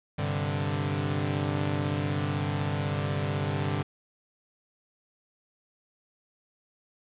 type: chord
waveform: sawtooth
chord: G suspended fourth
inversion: none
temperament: equal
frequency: 98 / 130.81 / 146.83 Hz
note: G2 / C3 / D3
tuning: 0 / 0 / 0 cents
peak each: -27 / -30 / -26 dBFS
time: 0.18-3.83 s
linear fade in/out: 10 ms
effects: resampled to 8000 Hz + 8-bit